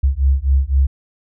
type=beating tone pair; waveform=sine; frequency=66 / 69.9 Hz; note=C2 / C#2; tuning=+16 / +15 cents; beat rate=3.9 Hz; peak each=-15 dBFS; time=0.03-0.87 s; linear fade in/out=10 ms; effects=none